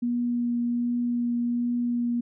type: tone with vibrato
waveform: sine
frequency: 240 Hz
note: B3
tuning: 49 cents flat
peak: -23 dBFS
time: 0.02-2.21 s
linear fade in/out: 10 ms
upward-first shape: triangle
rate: 1.3 Hz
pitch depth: 11 cents each way
effects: none